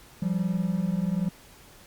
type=tone pair together; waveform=triangle; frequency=171.98 / 192.8 Hz; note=F3 / G3; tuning=-26 / -28 cents; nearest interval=major second; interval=198 cents; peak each=-25 dBFS; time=0.22-1.29 s; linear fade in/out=5 ms; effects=pink hiss -52 dBFS RMS until 1.86 s + Opus 48 kbps